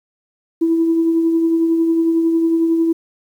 sine tone with tremolo, 329.6 Hz, E4, in tune, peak -10 dBFS, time 0.61-2.93 s, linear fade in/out 10 ms, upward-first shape triangle, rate 11 Hz, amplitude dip 40%, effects tanh soft clip ceiling -6 dBFS + 8-bit

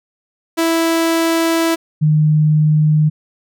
sawtooth / sine tone pair in turn, 329.6 / 153.1 Hz, E4 / D#3, 0 / -28 cents, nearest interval octave + minor second, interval 1328 cents, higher first, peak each -9 dBFS, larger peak neither, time 0.57-1.76 / 2.01-3.1 s, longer first, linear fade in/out 20 ms, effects none

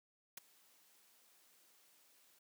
white noise with ADSR envelope, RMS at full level -45 dBFS, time 0.37-2.39 s, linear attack 5 ms, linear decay 13 ms, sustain -24 dB, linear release 7 ms, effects high-pass 200 Hz 12 dB/octave

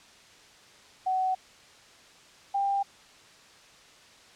sine tone pair in turn, 750 / 794.6 Hz, F#5 / G5, +23 / +23 cents, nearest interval minor second, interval 100 cents, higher second, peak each -24 dBFS, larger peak neither, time 1.06-1.35 / 2.54-2.83 s, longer neither, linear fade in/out 10 ms, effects white hiss -54 dBFS RMS until 4.35 s + low-pass 6000 Hz 12 dB/octave

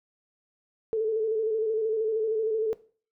sine tone with vibrato, 439.7 Hz, A4, 1 cent flat, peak -23 dBFS, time 0.93-2.73 s, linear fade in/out 0 ms, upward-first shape square, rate 13 Hz, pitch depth 36 cents each way, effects noise-tail reverb RT60 0.4 s tail -17 dB re dry

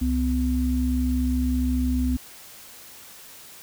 sine tone pair together, 66.63 / 252.1 Hz, C2 / B3, +32 / +36 cents, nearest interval octave + major seventh, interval 2304 cents, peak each -23 dBFS, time 0.01-2.17 s, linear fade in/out 10 ms, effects white hiss -45 dBFS RMS until 3.62 s

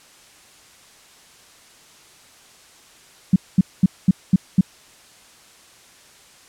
sine tone bursts, 185 Hz, F#3, in tune, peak -8 dBFS, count 6, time 3.33-4.61 s, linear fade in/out 5 ms, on 30 ms, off 220 ms, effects white hiss -49 dBFS RMS until 6.48 s + low-pass 9000 Hz 12 dB/octave

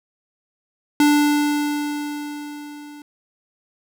square tone with level ramp, 293.9 Hz, D4, 1 cent sharp, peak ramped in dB -12 to -38 dBFS, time 1-3.02 s, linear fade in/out 2 ms, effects none

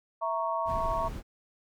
sine chord, A# diminished, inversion second, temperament equal, 659.3 / 932.3 / 1108.7 Hz, E5 / A#5 / C#6, 0 / 0 / 0 cents, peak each -32 dBFS, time 0.21-1.09 s, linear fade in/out 20 ms
brown noise, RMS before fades -36 dBFS, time 0.65-1.23 s, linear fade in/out 50 ms
effects none

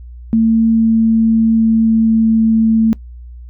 sine tone with pitch glide, 224.8 to 223.1 Hz, A3 to A3, +37 to +24 cents, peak -8 dBFS, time 0.33-2.93 s, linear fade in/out 0 ms, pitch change -13 cents, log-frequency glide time 1.21-2.45 s, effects noise-tail reverb RT60 0.1 s tail -21 dB re dry + added 60 Hz sine -30 dBFS peak until 3.49 s

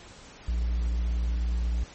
triangle tone, 58.27 Hz, A#1, in tune, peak -22 dBFS, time 0.48-1.84 s, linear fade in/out 5 ms, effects pink hiss -48 dBFS RMS until 1.94 s + MP3 32 kbps

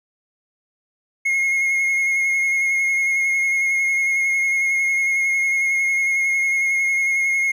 triangle tone with vibrato, 2156 Hz, C#7, 49 cents flat, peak -15 dBFS, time 1.25-7.52 s, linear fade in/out 10 ms, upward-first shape sine, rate 11 Hz, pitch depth 19 cents each way, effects none

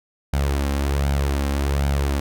sawtooth tone with flanger, 70 Hz, C#2, 18 cents sharp, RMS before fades -21 dBFS, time 0.33-2.2 s, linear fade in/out 5 ms, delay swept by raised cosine 1.3 to 3.8 ms, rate 1.3 Hz, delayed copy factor +0.5, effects none

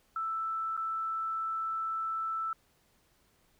sine tone with dropouts, 1322 Hz, E6, 5 cents sharp, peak -31 dBFS, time 0.16-2.53 s, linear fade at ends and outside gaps 2 ms, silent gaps 0.767-0.775 s, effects pink hiss -69 dBFS RMS until 3.59 s

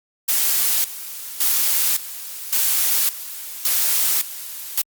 blue noise with tremolo, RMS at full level -18 dBFS, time 0.28-4.82 s, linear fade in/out 10 ms, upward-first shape square, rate 0.89 Hz, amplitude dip 80%, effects Opus 48 kbps

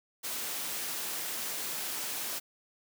white high-pass noise, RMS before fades -36 dBFS, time 0.23-2.4 s, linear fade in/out 20 ms, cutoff 180 Hz, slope 12 dB/octave, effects none

